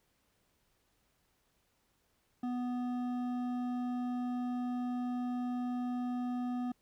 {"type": "tone with hard clipping", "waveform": "triangle", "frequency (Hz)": 246.9, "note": "B3", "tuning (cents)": 0, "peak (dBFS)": -35, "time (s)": [2.43, 6.72], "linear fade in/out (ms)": 5, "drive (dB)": 13, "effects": ["pink hiss -75 dBFS RMS until 6.81 s"]}